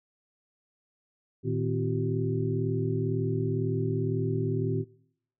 sine tone cluster, 113.4 / 155.4 / 261 / 345.3 / 383.2 Hz, A#2 / D#3 / C4 / F4 / G4, -47 / -2 / -4 / -20 / -39 cents, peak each -30 / -31 / -34 / -38 / -32 dBFS, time 1.43-4.85 s, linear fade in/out 50 ms, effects noise-tail reverb RT60 0.7 s tail -22 dB re dry

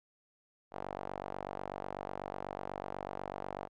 sawtooth tone with band-pass filter, 48.1 Hz, G1, 32 cents flat, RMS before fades -42 dBFS, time 0.71-3.69 s, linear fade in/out 50 ms, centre 740 Hz, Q 1.9, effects none

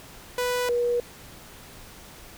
sawtooth / sine tone pair in turn, 493.9 / 481.5 Hz, B4 / B4, 0 / -44 cents, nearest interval unison, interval 44 cents, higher first, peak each -20 / -21 dBFS, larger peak first, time 0.38-0.69 / 0.69-1 s, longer neither, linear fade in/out 2 ms, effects pink hiss -46 dBFS RMS until 2.37 s

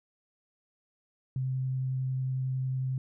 sine tone with vibrato, 130.5 Hz, C3, 4 cents flat, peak -28 dBFS, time 1.36-2.98 s, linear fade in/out 2 ms, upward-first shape triangle, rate 11 Hz, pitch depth 9 cents each way, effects none

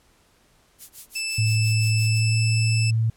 violet noise with tremolo, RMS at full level -34 dBFS, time 0.78-2.22 s, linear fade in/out 50 ms, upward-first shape sine, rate 5.8 Hz, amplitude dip 100%
20% pulse tone, 2637 Hz, E7, in tune, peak -21 dBFS, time 1.15-2.91 s, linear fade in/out 10 ms
sine tone with pitch glide, 109.9 to 112.53 Hz, A2 to A2, -2 to +39 cents, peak -18 dBFS, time 1.38-3.1 s, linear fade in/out 5 ms, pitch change +41 cents, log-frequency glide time 1.95-2.52 s
effects pink hiss -60 dBFS RMS until 3.16 s + low-pass 12000 Hz 12 dB/octave

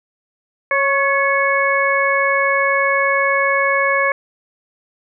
harmonic tone with a mistuned harmonic, 551 Hz, C#5, 11 cents flat, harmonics 1 / 2 / 3 / 4, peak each -19 / -19 / -19 / -19 dBFS, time 0.71-4.12 s, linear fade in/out 2 ms, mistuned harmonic 3, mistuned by +44 cents, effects none

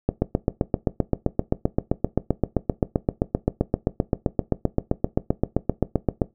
click train, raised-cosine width 2 ms, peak -5 dBFS, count 48, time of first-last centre 0.09-6.218 s, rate 7.67 Hz, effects noise-tail reverb RT60 0.2 s tail -18 dB re dry

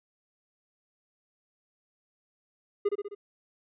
triangle tone with echo, 408.1 Hz, G#4, 30 cents flat, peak -20 dBFS, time 2.85-2.89 s, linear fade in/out 10 ms, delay 65 ms, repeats 4, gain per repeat -4 dB, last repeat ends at 3.15 s, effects resampled to 8000 Hz

